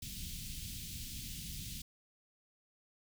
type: band-stop noise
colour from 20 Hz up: pink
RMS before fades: -44 dBFS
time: 0.02-1.82 s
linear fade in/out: 5 ms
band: 210 to 2900 Hz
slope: 24 dB/octave
effects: none